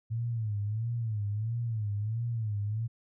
sine tone with vibrato, 110 Hz, A2, in tune, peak -29 dBFS, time 0.1-2.88 s, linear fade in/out 20 ms, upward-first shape sine, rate 1.5 Hz, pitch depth 130 cents each way, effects none

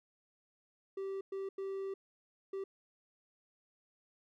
triangle tone bursts at uneven times, 388.6 Hz, G4, 15 cents flat, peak -35 dBFS, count 4, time 0.97-1.21 / 1.32-1.49 / 1.58-1.94 / 2.53-2.64 s, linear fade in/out 5 ms, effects none

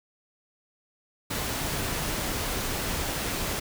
pink noise, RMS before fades -30 dBFS, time 1.3-3.6 s, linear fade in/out 10 ms, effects none

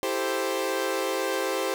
sawtooth chord, A minor seventh, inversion second, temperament equal, 329.6 / 392 / 440 / 523.3 Hz, E4 / G4 / A4 / C5, 0 / 0 / 0 / 0 cents, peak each -30 / -26 / -31 / -25 dBFS, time 0.03-1.74 s, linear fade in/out 0 ms, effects none

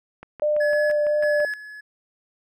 click train, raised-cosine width 0.5 ms, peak -24 dBFS, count 8, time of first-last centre 0.23-1.403 s, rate 5.97 Hz
sine tone with vibrato, 597 Hz, D5, 28 cents sharp, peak -18 dBFS, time 0.42-1.45 s, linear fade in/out 2 ms, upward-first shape sine, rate 2.9 Hz, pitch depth 10 cents each way
triangle tone with tremolo, 1700 Hz, G#6, 40 cents sharp, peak -23 dBFS, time 0.6-1.81 s, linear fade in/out 10 ms, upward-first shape square, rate 1.6 Hz, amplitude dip 75%
effects none

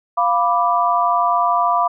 sine chord, B diminished, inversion second, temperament equal, 698.5 / 987.8 / 1174.7 Hz, F5 / B5 / D6, 0 / 0 / 0 cents, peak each -18 dBFS, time 0.17-1.88 s, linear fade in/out 10 ms, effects none

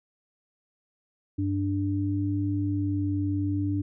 sine tone pair together, 98.1 / 293.7 Hz, G2 / D4, +2 / 0 cents, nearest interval octave + perfect fifth, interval 1898 cents, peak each -27 dBFS, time 1.38-3.82 s, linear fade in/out 10 ms, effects none

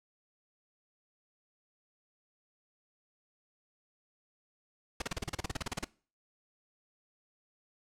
pink noise bursts, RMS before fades -34 dBFS, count 16, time 5-5.845 s, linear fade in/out 5 ms, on 20 ms, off 35 ms, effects noise-tail reverb RT60 0.4 s tail -22 dB re dry + low-pass 8000 Hz 12 dB/octave

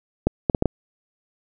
clicks, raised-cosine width 2 ms, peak -4 dBFS, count 5, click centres 0.27 / 0.498 / 0.548 / 0.624 / 0.657 s, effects none

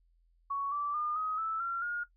sine tone with pitch steps, 1116 / 1162.7 / 1211.4 / 1262.1 / 1314.9 / 1370 / 1427.3 Hz, C#6 / D6 / D#6 / D#6 / E6 / F6 / F6, +11 / -18 / -47 / +24 / -5 / -34 / +37 cents, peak -31 dBFS, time 0.5-2.04 s, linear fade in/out 10 ms, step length 220 ms, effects noise-tail reverb RT60 0.1 s tail -18 dB re dry + added 42 Hz sine -65 dBFS peak until 2.16 s

